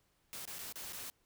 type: noise with dropouts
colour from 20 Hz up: white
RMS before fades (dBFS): -45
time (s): 0.33-1.1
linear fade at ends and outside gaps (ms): 0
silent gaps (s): 0.453-0.476 / 0.585-0.59 / 0.724-0.757 / 0.925-0.931
effects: pink hiss -75 dBFS RMS until 1.25 s